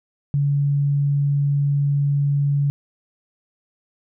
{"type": "tone", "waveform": "sine", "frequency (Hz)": 142.3, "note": "C#3", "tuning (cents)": 46, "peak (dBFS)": -16, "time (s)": [0.34, 2.7], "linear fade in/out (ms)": 0, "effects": []}